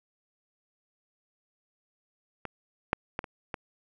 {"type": "clicks", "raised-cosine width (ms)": 0.5, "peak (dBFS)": [-20, -8, -15, -24, -18], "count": 5, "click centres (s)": [2.453, 2.931, 3.191, 3.242, 3.542], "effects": []}